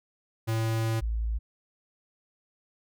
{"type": "tone pair in turn", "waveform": ["square", "sine"], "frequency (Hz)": [112.4, 55.67], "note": ["A2", "A1"], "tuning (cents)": [37, 21], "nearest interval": "octave", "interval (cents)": 1216, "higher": "first", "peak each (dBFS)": -26, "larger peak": "neither", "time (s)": [[0.47, 1.01], [1.01, 1.39]], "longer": "first", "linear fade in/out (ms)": 20, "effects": []}